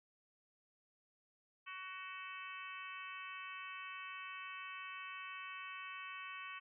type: harmonic tone with a mistuned harmonic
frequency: 374.5 Hz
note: F#4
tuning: 21 cents sharp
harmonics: 3 / 4 / 5 / 6 / 7 / 8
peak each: -50 / -54 / -55 / -54 / -51 / -57 dBFS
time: 1.66-6.6 s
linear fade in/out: 20 ms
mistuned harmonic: 8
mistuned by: +32 cents
effects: none